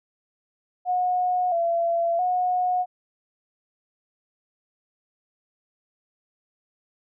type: tone with pitch steps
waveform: sine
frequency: 726 / 678 / 727 Hz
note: F#5 / E5 / F#5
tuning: -33 / +49 / -31 cents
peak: -20 dBFS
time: 0.85-2.86 s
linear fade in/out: 50 ms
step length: 670 ms
effects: none